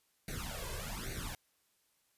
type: noise with flanger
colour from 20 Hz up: pink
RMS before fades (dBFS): -41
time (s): 0.28-1.35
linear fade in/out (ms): 2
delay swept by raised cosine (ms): 0.47 to 1.97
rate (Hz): 1.2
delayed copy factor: +0.9
effects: white hiss -75 dBFS RMS until 2.17 s + resampled to 32000 Hz